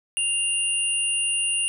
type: tone pair together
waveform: sine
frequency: 2792 / 9415 Hz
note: F7 / D9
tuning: -1 / +3 cents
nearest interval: octave + major sixth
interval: 2104 cents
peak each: -24 dBFS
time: 0.17-1.68 s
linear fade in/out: 0 ms
effects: none